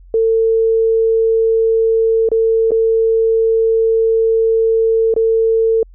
sine tone with dropouts, 450 Hz, A4, 39 cents sharp, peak -10 dBFS, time 0.14-5.83 s, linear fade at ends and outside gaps 2 ms, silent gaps 2.289-2.316 / 2.708-2.717 / 5.14-5.163 s, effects added 44 Hz sine -38 dBFS peak until 5.94 s

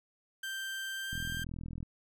30% pulse tone with pitch glide, 1568 to 1578.9 Hz, G6 to G6, 0 to +12 cents, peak -34 dBFS, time 0.43-1.44 s, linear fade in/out 5 ms, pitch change +12 cents, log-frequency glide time 0.92-1.17 s
click train, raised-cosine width 5 ms, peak -29 dBFS, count 30, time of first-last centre 1.13-1.829 s, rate 41.5 Hz
effects none

